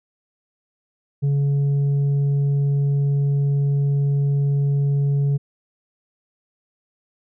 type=tone with tanh clipping; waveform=triangle; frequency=141.1 Hz; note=C#3; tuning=31 cents sharp; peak=-17 dBFS; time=1.22-5.38 s; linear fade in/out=20 ms; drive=8 dB; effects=none